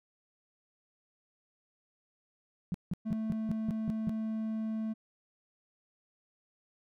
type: tone bursts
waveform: sine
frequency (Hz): 177.7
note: F3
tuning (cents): +30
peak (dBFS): -29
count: 8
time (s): 2.72-4.094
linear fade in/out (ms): 0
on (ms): 23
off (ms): 170
type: tone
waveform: triangle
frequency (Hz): 220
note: A3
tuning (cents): 0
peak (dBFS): -30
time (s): 3.05-4.94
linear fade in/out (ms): 20
effects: none